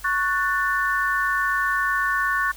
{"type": "chord", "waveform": "sine", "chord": "F# minor", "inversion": "second", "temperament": "just", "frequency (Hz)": [1110, 1480, 1776], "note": ["C#6", "F#6", "A6"], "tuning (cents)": [2, 0, 16], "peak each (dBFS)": -24, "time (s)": [0.04, 2.52], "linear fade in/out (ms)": 10, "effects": ["added 50 Hz sine -43 dBFS peak until 2.56 s", "white hiss -45 dBFS RMS until 2.56 s"]}